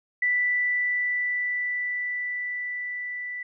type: tone with level ramp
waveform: sine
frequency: 1975.5 Hz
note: B6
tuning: in tune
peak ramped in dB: -20 to -31 dBFS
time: 0.22-3.43 s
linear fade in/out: 5 ms
effects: none